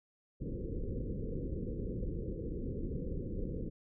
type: low-pass noise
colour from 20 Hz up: pink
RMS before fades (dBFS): -38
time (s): 0.4-3.7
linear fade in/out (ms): 20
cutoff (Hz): 520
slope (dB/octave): 96
effects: none